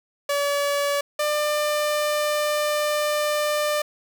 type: tone pair in turn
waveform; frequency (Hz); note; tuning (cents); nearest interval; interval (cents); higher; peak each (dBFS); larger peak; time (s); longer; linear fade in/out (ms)
sawtooth; 571 / 597; D5 / D5; -49 / +28; minor second; 77; second; -17; neither; 0.29-1.01 / 1.19-3.82; second; 5
effects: none